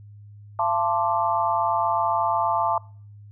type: chord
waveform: sine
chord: D minor seventh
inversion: first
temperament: equal with one note detuned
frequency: 681.3 / 880 / 1046.5 / 1174.7 Hz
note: F5 / A5 / C6 / D6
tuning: -43 / 0 / 0 / 0 cents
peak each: -26 / -23 / -27 / -27 dBFS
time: 0.59-2.78 s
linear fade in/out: 2 ms
effects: noise-tail reverb RT60 0.5 s tail -25 dB re dry + added 103 Hz sine -42 dBFS peak until 3.31 s